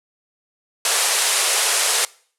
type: band-pass noise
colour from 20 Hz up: white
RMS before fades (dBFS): -19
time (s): 0.85-2.05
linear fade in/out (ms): 2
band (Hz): 410 to 11000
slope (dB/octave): 48
effects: noise-tail reverb RT60 0.5 s tail -23 dB re dry